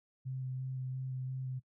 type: tone with vibrato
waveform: sine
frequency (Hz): 130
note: C3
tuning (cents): -11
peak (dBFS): -36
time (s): 0.25-1.6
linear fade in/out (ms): 20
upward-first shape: square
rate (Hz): 2.9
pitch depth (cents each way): 11
effects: noise-tail reverb RT60 0.1 s tail -17 dB re dry